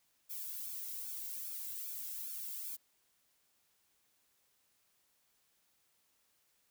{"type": "noise with flanger", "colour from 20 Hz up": "violet", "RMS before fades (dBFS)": -43, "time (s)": [0.29, 2.77], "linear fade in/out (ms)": 20, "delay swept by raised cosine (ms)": [1, 1.7], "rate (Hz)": 2.5, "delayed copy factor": -0.75, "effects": ["white hiss -75 dBFS RMS until 6.7 s"]}